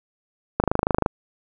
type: click train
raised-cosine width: 1 ms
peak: -4 dBFS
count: 13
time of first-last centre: 0.6-1.062 s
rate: 26 Hz
effects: none